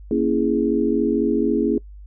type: chord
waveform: sine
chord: A# half-diminished seventh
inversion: none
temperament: equal with one note detuned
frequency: 233.1 / 277.2 / 331.2 / 415.3 Hz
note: A#3 / C#4 / E4 / G#4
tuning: 0 / 0 / +8 / 0 cents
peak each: -22 dBFS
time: 0.11-1.78 s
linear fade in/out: 2 ms
effects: noise-tail reverb RT60 0.1 s tail -23 dB re dry + added 50 Hz sine -37 dBFS peak until 2.06 s